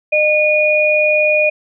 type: tone pair together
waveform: sine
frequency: 608 / 2450 Hz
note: D#5 / D#7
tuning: -40 / -27 cents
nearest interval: 2 octaves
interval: 2413 cents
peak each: -13 dBFS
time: 0.12-1.5 s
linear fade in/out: 10 ms
effects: none